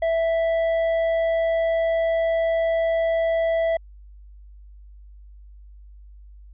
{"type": "tone with tanh clipping", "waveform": "sine", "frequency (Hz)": 659.3, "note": "E5", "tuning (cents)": 0, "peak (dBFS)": -20, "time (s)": [0.02, 3.77], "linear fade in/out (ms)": 5, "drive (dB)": 7, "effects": ["added 50 Hz sine -42 dBFS peak until 6.53 s", "resampled to 8000 Hz"]}